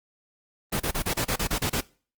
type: noise bursts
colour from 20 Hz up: pink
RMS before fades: -26 dBFS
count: 10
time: 0.72-1.809 s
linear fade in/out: 10 ms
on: 81 ms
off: 31 ms
effects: noise-tail reverb RT60 0.4 s tail -22 dB re dry + Opus 24 kbps